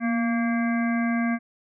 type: harmonic tone with a mistuned harmonic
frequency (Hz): 230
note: A#3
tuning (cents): -23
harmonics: 1 / 3 / 5 / 7 / 9 / 10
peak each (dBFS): -22 / -32 / -36 / -33 / -35 / -42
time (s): 0-1.39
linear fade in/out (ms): 50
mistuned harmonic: 1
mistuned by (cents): +45
effects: none